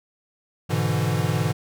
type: chord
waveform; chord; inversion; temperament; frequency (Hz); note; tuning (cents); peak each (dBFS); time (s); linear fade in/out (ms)
square; E dominant seventh; first; equal; 103.83 / 123.47 / 146.83 / 164.81; G#2 / B2 / D3 / E3; 0 / 0 / 0 / 0; -27; 0.69-1.53; 20
effects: none